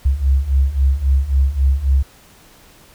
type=beating tone pair; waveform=sine; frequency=65.6 / 69.3 Hz; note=C2 / C#2; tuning=+5 / 0 cents; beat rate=3.7 Hz; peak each=-17 / -14 dBFS; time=0.05-2.03 s; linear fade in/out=10 ms; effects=pink hiss -47 dBFS RMS until 2.94 s